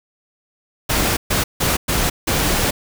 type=noise bursts at uneven times; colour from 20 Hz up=pink; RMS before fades=-18 dBFS; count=5; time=0.89-1.17 / 1.3-1.44 / 1.6-1.77 / 1.88-2.1 / 2.27-2.71 s; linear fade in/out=10 ms; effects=none